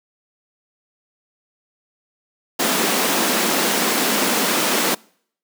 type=high-pass noise; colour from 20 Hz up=pink; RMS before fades=-19 dBFS; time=2.59-4.95 s; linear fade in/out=10 ms; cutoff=190 Hz; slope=48 dB/octave; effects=noise-tail reverb RT60 0.6 s tail -26 dB re dry